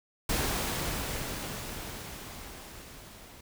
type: noise with level ramp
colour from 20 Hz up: pink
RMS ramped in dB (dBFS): -29 to -51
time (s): 0.29-3.41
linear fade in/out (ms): 5
effects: none